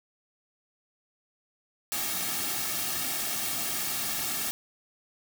white noise with comb filter, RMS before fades -31 dBFS, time 1.92-4.51 s, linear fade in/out 0 ms, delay 2 ms, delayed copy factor -0.65, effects none

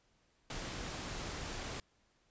pink noise, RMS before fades -42 dBFS, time 0.5-1.8 s, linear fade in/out 2 ms, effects pink hiss -73 dBFS RMS until 2.3 s + resampled to 16000 Hz

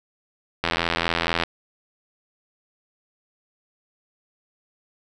click train, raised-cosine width 0.3 ms, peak -5 dBFS, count 68, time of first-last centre 0.64-1.436 s, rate 84.2 Hz, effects none

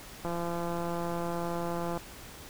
click train, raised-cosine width 1 ms, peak -21 dBFS, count 296, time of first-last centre 0.25-1.975 s, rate 171 Hz, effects pink hiss -47 dBFS RMS until 2.49 s

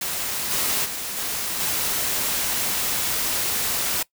white noise with level steps, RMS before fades -27 / -23 / -30 / -27 / -24 dBFS, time 0.01-4.03 s, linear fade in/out 5 ms, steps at 0.5 / 0.84 / 1.16 / 1.59 s, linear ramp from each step 20 ms, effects noise-tail reverb RT60 0.1 s tail -21 dB re dry

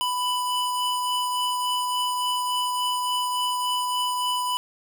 square tone pair together, 993.5 / 2977 Hz, B5 / F#7, +10 / +10 cents, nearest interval octave + perfect fifth, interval 1900 cents, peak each -25 / -30 dBFS, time 0.01-4.57 s, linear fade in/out 0 ms, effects none

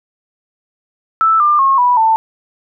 sine tone with pitch steps, 1318.5 / 1195.2 / 1083.4 / 982.1 / 890.2 Hz, E6 / D6 / C#6 / B5 / A5, 0 / +30 / -40 / -10 / +20 cents, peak -8 dBFS, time 1.21-2.16 s, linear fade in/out 0 ms, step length 190 ms, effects none

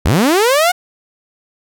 sawtooth linear sweep, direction up, 54 to 739 Hz, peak -6 dBFS, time 0.05-0.72 s, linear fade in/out 10 ms, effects none

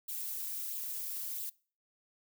violet noise with flanger, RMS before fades -39 dBFS, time 0.08-1.5 s, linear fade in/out 10 ms, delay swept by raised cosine 0.24 to 4.34 ms, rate 1.5 Hz, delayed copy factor +0.6, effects noise-tail reverb RT60 0.4 s tail -23 dB re dry

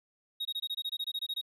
triangle tone bursts, 3770 Hz, A#7, 19 cents sharp, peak -30 dBFS, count 14, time 0.4-1.414 s, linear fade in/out 10 ms, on 52 ms, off 22 ms, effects none

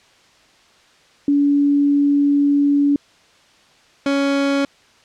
sine / 30% pulse tone pair in turn, 285.5 / 278.7 Hz, D4 / C#4, -49 / +9 cents, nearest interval unison, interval 42 cents, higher first, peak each -12 / -13 dBFS, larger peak first, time 1.28-2.96 / 4.06-4.65 s, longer first, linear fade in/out 2 ms, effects white hiss -52 dBFS RMS until 5.04 s + low-pass 5000 Hz 12 dB/octave

